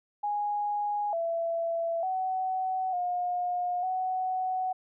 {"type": "tone with pitch steps", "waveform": "sine", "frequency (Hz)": [827, 669, 751, 715, 745], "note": ["G#5", "E5", "F#5", "F5", "F#5"], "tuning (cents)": [-8, 25, 26, 41, 12], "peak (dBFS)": -27, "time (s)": [0.23, 4.73], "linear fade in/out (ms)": 10, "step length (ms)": 900, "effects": []}